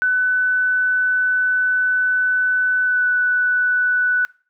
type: tone with pitch glide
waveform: sine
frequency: 1500 to 1487.9 Hz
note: F#6 to F#6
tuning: +23 to +9 cents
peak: -14 dBFS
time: 0.02-4.25 s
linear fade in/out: 0 ms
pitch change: -14 cents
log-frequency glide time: 2.84-3.07 s
effects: noise-tail reverb RT60 0.4 s tail -24 dB re dry